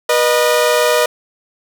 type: tone pair together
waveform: sawtooth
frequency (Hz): 485.2 / 612.8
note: B4 / D#5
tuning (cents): -31 / -27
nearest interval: major third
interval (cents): 404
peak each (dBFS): -10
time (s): 0.09-1.06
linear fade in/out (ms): 5
effects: none